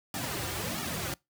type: noise with flanger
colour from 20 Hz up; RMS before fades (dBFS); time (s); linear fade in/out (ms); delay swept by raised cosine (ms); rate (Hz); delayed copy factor
pink; -34; 0.14-1.14; 2; 1.9 to 4.7; 1.5; -0.95
effects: noise-tail reverb RT60 0.2 s tail -24 dB re dry + high-pass 80 Hz 12 dB/octave